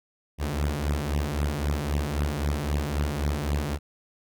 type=beating tone pair; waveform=sawtooth; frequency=70.9 / 74.7 Hz; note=C#2 / D2; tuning=+40 / +30 cents; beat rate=3.8 Hz; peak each=-24 dBFS; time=0.38-3.79 s; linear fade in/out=50 ms; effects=none